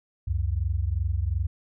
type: tone pair together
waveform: sine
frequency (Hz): 68 / 90.77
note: C#2 / F#2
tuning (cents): -33 / -33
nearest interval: perfect fourth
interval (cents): 500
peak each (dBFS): -26 / -26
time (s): 0.27-1.47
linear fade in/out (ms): 10
effects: none